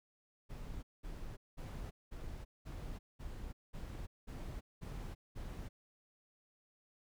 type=noise bursts; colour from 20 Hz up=brown; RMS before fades=-45 dBFS; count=10; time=0.49-5.69 s; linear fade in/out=20 ms; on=340 ms; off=200 ms; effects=none